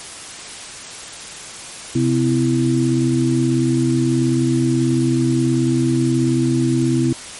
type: tone cluster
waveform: sine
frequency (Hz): 131.6 / 253.1 / 331.6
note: C3 / B3 / E4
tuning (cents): +10 / +43 / +10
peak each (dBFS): -18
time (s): 1.95-7.13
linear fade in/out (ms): 5
effects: white hiss -33 dBFS RMS until 7.39 s + MP3 48 kbps